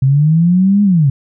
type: linear two-way sweep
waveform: sine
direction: up then down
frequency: 129.7 to 207.7 to 129.7 Hz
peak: -7 dBFS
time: 0.02-1.1 s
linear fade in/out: 5 ms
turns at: 0.83 s
effects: none